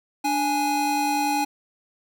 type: tone pair together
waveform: square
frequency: 293.7 / 830.6 Hz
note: D4 / G#5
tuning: 0 / 0 cents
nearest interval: octave + tritone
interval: 1800 cents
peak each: -27 / -23 dBFS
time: 0.24-1.45 s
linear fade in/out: 10 ms
effects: none